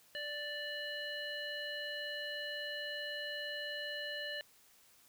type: harmonic tone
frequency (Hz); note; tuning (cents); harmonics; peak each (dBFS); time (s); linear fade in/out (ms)
587.3; D5; 0; 1 / 3 / 5 / 7; -45 / -42 / -44 / -48; 0.15-4.41; 0
effects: white hiss -65 dBFS RMS until 5.08 s